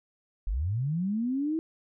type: linear sweep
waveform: sine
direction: up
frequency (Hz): 38.89 to 328.1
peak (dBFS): -26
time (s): 0.47-1.59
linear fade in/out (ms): 0
effects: none